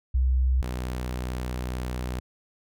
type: tone pair in turn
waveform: sine / sawtooth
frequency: 64 / 62.25 Hz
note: C2 / B1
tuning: -38 / +14 cents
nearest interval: unison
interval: 48 cents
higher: first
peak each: -19 / -25 dBFS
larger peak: first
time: 0.14-0.62 / 0.62-2.2 s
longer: second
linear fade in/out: 10 ms
effects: none